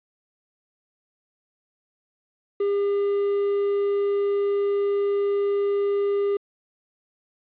triangle tone, 403 Hz, G4, 48 cents sharp, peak -18 dBFS, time 2.6-6.37 s, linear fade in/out 5 ms, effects resampled to 8000 Hz + 9-bit

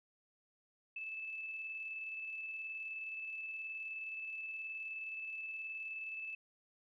sine tone with tremolo, 2624 Hz, E7, 9 cents flat, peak -40 dBFS, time 0.96-6.35 s, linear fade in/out 5 ms, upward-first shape square, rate 19 Hz, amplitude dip 25%, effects none

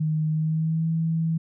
sine tone with pitch glide, 155.56 to 162.82 Hz, D#3 to E3, 0 to -21 cents, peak -21 dBFS, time 0-1.38 s, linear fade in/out 10 ms, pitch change +79 cents, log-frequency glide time 0.31-0.88 s, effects none

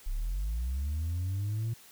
sine linear sweep, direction up, 31.25 to 116.54 Hz, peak -27 dBFS, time 0.06-1.74 s, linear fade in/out 10 ms, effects tanh soft clip ceiling -28 dBFS + white hiss -55 dBFS RMS until 1.91 s

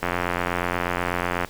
click train, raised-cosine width 0.5 ms, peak -8 dBFS, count 126, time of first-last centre 0.03-1.447 s, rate 88.2 Hz, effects pink hiss -45 dBFS RMS until 1.49 s

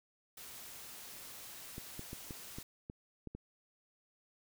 white noise, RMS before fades -50 dBFS, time 0.37-2.63 s, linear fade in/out 5 ms
clicks, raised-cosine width 3 ms, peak -31 dBFS, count 8, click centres 1.781 / 1.994 / 2.131 / 2.308 / 2.585 / 2.899 / 3.273 / 3.35 s
effects none

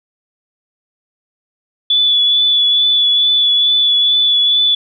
sine tone with vibrato, 3448 Hz, A7, 36 cents flat, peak -9 dBFS, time 1.9-4.75 s, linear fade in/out 5 ms, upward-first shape triangle, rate 2.3 Hz, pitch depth 23 cents each way, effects none

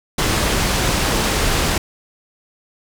pink low-pass noise, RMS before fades -18 dBFS, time 0.18-1.78 s, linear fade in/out 5 ms, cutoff 9300 Hz, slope 12 dB/octave, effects none

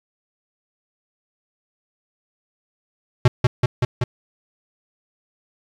square tone with echo, 123.47 Hz, B2, in tune, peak -10 dBFS, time 3.25-3.28 s, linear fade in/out 5 ms, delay 190 ms, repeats 4, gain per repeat -2 dB, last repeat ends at 4.04 s, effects low-pass 5000 Hz 12 dB/octave + 8-bit

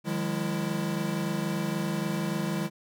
square tone cluster, 155 / 178.7 / 205.4 / 333.5 Hz, D#3 / F3 / G#3 / E4, -6 / +40 / -19 / +20 cents, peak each -34 / -34 / -33 / -36 dBFS, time 0.04-2.7 s, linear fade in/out 50 ms, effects none

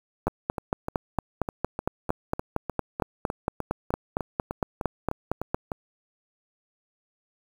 two click trains, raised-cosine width 1 ms, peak -10 / -15 dBFS, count 24 / 19, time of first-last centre 0.27-5.545 / 0.28-5.718 s, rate 4.36 / 3.31 Hz, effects 7-bit

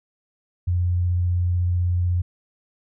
sine tone with vibrato, 88.6 Hz, F2, 25 cents sharp, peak -18 dBFS, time 0.67-2.22 s, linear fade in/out 10 ms, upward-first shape sine, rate 16 Hz, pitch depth 10 cents each way, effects none

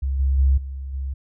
sine tone with level steps, 67.4 Hz, C#2, 48 cents flat, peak -20 / -16 / -13 / -28 / -24 dBFS, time 0.02-1.14 s, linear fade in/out 10 ms, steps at 0.19 / 0.38 / 0.57 / 0.93 s, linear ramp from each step 10 ms, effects none

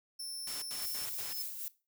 sawtooth tone, 5360 Hz, E8, 28 cents sharp, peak -36 dBFS, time 0.19-1.06 s, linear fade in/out 10 ms
white noise bursts, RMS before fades -43 dBFS, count 4, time 0.47-1.331 s, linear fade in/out 2 ms, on 150 ms, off 87 ms
45% pulse tone with exponential growth, 5240 Hz, E8, 11 cents flat, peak -38 dBFS, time 0.77-1.42 s, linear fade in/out 2 ms, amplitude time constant 140 ms
violet noise with tremolo, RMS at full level -39 dBFS, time 0.82-1.68 s, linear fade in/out 0 ms, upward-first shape sine, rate 3.8 Hz, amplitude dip 45%
effects noise-tail reverb RT60 0.3 s tail -19 dB re dry

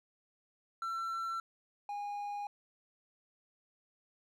triangle tone pair in turn, 1347 / 818.6 Hz, E6 / G#5, +37 / -25 cents, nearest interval major sixth, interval 862 cents, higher first, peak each -33 / -35 dBFS, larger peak first, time 0.82-1.4 / 1.89-2.47 s, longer neither, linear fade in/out 2 ms, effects none

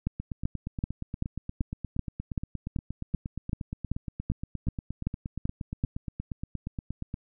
two click trains, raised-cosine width 5 ms, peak -15 / -21 dBFS, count 16 / 60, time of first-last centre 0.07-5.839 / 0.2-7.141 s, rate 2.6 / 8.5 Hz, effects none

